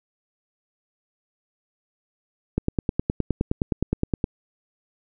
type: click train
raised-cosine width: 3 ms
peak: -8 dBFS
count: 17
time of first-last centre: 2.58-4.241 s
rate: 9.63 Hz
effects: none